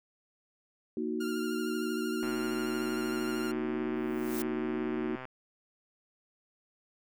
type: chord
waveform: sine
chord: D# minor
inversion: second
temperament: equal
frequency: 233.1 / 311.1 / 370 Hz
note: A#3 / D#4 / F#4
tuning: 0 / 0 / 0 cents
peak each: -35 dBFS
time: 0.97-5.16 s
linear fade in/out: 2 ms
type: tone with vibrato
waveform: sawtooth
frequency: 1400 Hz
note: F6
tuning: 4 cents sharp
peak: -36 dBFS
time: 1.2-3.52 s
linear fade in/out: 10 ms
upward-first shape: triangle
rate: 13 Hz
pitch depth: 38 cents each way
type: click train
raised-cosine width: 0.5 ms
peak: -27 dBFS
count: 391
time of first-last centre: 2.23-5.253 s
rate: 129 Hz
type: noise with exponential growth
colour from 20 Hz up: blue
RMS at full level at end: -37 dBFS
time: 3.96-4.42 s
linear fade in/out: 2 ms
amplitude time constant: 100 ms
effects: none